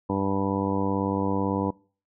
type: harmonic tone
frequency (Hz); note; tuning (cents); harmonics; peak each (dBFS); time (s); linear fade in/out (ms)
98; G2; 0; 1 / 2 / 3 / 4 / 5 / 6 / 7 / 8 / 9 / 10; -32 / -29 / -28 / -35 / -31 / -40 / -41 / -40 / -35 / -33; 0.09-1.71; 10
effects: noise-tail reverb RT60 0.4 s tail -23 dB re dry